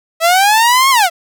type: linear two-way sweep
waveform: sawtooth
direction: up then down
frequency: 643 to 1100 to 643 Hz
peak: -4 dBFS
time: 0.2-1.1 s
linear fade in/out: 50 ms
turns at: 0.9 s
effects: none